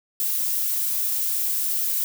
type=noise; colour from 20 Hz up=violet; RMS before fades=-24 dBFS; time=0.2-2.04 s; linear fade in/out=0 ms; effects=none